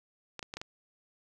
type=clicks; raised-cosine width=0.2 ms; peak=-22 dBFS; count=5; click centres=0.393 / 0.428 / 0.539 / 0.57 / 0.615 s; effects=none